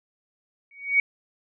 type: tone with exponential growth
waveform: sine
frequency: 2245 Hz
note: C#7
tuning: 21 cents sharp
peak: -13 dBFS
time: 0.71-1 s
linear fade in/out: 2 ms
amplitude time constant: 63 ms
effects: none